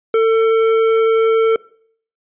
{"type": "tone with tanh clipping", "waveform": "sine", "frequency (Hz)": 448.2, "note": "A4", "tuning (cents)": 32, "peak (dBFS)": -12, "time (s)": [0.14, 1.56], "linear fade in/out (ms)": 2, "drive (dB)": 12, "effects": ["noise-tail reverb RT60 0.6 s tail -22 dB re dry", "resampled to 8000 Hz"]}